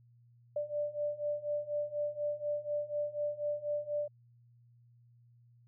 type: beating tone pair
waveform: sine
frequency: 587.3 / 591.4 Hz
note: D5 / D5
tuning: 0 / +12 cents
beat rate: 4.1 Hz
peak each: -37 / -35 dBFS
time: 0.56-4.08 s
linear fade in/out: 5 ms
effects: added 119 Hz sine -60 dBFS peak until 5.67 s